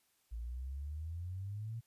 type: exponential sweep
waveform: sine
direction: up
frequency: 55 to 117.3 Hz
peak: -39 dBFS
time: 0.31-1.81 s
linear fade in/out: 20 ms
effects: white hiss -75 dBFS RMS until 1.86 s + resampled to 32000 Hz